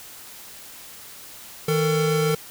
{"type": "tone pair together", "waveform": "square", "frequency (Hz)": [158.8, 449.2], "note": ["D#3", "A4"], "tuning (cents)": [36, 36], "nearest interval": "octave + tritone", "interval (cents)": 1800, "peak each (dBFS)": [-23, -22], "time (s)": [1.68, 2.35], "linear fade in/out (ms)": 5, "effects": ["white hiss -42 dBFS RMS until 2.5 s"]}